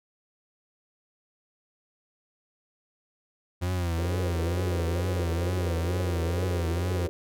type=tone with vibrato; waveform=40% pulse; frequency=87.31 Hz; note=F2; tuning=in tune; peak=-25 dBFS; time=3.61-7.08 s; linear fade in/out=20 ms; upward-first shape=triangle; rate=2.2 Hz; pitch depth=100 cents each way
type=band-pass noise; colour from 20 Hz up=white; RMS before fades=-36 dBFS; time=3.98-7.09 s; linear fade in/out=0 ms; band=320 to 550 Hz; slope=96 dB/octave
effects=none